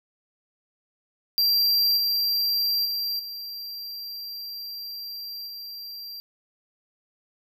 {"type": "tone with level steps", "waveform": "square", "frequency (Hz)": 4731, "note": "D8", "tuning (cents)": 12, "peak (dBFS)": [-19, -22, -26, -34, -36], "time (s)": [1.38, 6.2], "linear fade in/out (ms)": 0, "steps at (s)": [1.97, 2.85, 3.19, 5.47], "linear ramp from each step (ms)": 5, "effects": []}